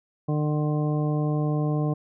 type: harmonic tone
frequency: 150.4 Hz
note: D3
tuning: 42 cents sharp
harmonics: 1 / 2 / 3 / 4 / 5 / 7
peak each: -23 / -29 / -33 / -35 / -37 / -40 dBFS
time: 0.28-1.94 s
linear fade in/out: 10 ms
effects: none